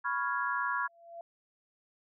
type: chord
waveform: sine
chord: C# dominant seventh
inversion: third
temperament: equal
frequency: 987.8 / 1108.7 / 1396.9 / 1661.2 Hz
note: B5 / C#6 / E#6 / G#6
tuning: 0 / 0 / 0 / 0 cents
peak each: -35 dBFS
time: 0.04-0.88 s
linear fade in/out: 20 ms
type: tone with exponential growth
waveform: sine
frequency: 679 Hz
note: F5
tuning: 49 cents flat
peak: -39 dBFS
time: 0.7-1.21 s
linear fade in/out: 2 ms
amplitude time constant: 110 ms
effects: none